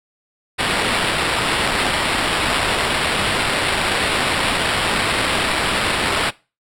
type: noise with sample-and-hold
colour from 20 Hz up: violet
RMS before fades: -19 dBFS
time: 0.58-6.31 s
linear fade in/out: 20 ms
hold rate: 6300 Hz
effects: noise-tail reverb RT60 0.3 s tail -21 dB re dry + low-pass 10000 Hz 12 dB/octave